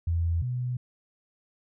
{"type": "tone pair in turn", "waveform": "sine", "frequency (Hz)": [84.1, 124.44], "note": ["E2", "B2"], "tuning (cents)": [35, 14], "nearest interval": "perfect fifth", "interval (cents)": 679, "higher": "second", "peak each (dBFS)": [-23, -27], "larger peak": "first", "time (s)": [[0.07, 0.42], [0.42, 0.77]], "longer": "neither", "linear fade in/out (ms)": 5, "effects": []}